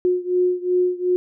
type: beating tone pair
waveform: sine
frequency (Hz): 360.3 / 363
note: F#4 / F#4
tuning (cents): -46 / -33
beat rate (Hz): 2.7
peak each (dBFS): -19 / -21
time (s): 0.05-1.16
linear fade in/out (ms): 0
effects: none